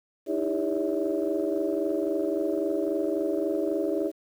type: tone cluster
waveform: sine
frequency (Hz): 304.1 / 327.8 / 400.7 / 566 / 645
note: D#4 / E4 / G4 / C#5 / E5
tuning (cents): -40 / -10 / +38 / +36 / -38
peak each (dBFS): -31 / -29 / -29 / -31 / -34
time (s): 0.26-4.12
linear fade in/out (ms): 50
effects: tanh soft clip ceiling -15 dBFS + 9-bit